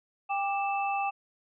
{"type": "tone cluster", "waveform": "sine", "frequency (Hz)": [797, 1181, 2641], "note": ["G5", "D6", "E7"], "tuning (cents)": [28, 9, 3], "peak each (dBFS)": [-28, -36, -35], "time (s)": [0.29, 1.11], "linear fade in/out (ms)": 20, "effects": []}